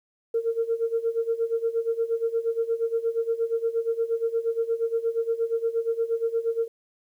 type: tone with tremolo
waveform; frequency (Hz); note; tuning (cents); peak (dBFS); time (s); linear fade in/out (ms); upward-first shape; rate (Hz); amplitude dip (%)
sine; 458.5; A#4; -29; -19; 0.34-6.68; 5; sine; 8.5; 85
effects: tanh soft clip ceiling -15 dBFS + 10-bit